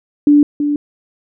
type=tone pair in turn; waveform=sine; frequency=292.2 / 292.2 Hz; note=D4 / D4; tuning=-9 / -9 cents; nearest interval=unison; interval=0 cents; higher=neither; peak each=-5 / -13 dBFS; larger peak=first; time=0.27-0.43 / 0.6-0.76 s; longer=neither; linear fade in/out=2 ms; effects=none